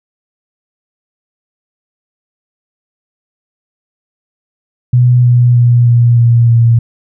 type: tone with pitch steps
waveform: sine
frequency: 123.47 / 122.05 / 120.65 / 119.26 / 117.89 / 116.54 Hz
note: B2 / B2 / B2 / A#2 / A#2 / A#2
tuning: 0 / -20 / -40 / +40 / +20 / 0 cents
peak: -4 dBFS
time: 4.93-6.79 s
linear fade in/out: 5 ms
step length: 310 ms
effects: none